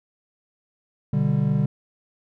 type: chord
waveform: triangle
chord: G major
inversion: first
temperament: equal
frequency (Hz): 123.47 / 146.83 / 196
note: B2 / D3 / G3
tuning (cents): 0 / 0 / 0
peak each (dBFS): -23 / -19 / -22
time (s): 1.13-1.66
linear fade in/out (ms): 5
effects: none